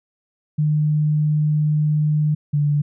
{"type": "tone pair in turn", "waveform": "sine", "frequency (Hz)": [151.4, 146.58], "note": ["D#3", "D3"], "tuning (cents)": [-47, -3], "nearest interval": "minor second", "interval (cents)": 56, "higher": "first", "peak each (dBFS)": -15, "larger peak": "neither", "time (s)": [[0.58, 2.35], [2.53, 2.82]], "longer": "first", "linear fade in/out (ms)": 10, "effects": []}